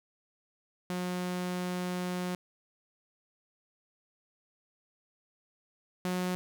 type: tone pair in turn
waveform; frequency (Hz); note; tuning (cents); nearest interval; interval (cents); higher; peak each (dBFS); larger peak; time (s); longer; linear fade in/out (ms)
sawtooth; 180 / 181.57; F#3 / F#3; -47 / -32; unison; 15; second; -28 / -26; second; 0.9-2.35 / 6.05-6.35; first; 0
effects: none